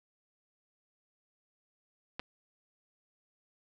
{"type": "clicks", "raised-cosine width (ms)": 0.3, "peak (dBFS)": [-21, -26], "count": 2, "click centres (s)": [2.195, 2.199], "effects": []}